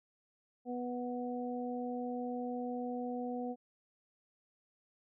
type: harmonic tone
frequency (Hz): 246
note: B3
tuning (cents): -7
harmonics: 1 / 2 / 3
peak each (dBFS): -38 / -41 / -43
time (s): 0.65-3.56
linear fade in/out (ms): 50
effects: none